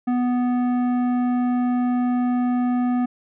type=tone with tanh clipping; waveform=sine; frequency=246.9 Hz; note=B3; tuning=in tune; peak=-20 dBFS; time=0.07-3.06 s; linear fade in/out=10 ms; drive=12 dB; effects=none